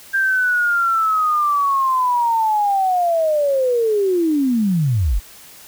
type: linear sweep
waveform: sine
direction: down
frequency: 1591 to 36.71 Hz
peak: -14 dBFS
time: 0.13-5.2 s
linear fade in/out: 20 ms
effects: white hiss -42 dBFS RMS until 5.67 s